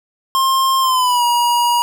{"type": "tone with pitch glide", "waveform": "square", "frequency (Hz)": [1062, 957.1], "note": ["C6", "A#5"], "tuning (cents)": [25, 45], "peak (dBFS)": -13, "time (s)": [0.35, 1.82], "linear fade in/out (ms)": 0, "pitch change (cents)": -180, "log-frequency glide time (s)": [0.8, 1.24], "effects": []}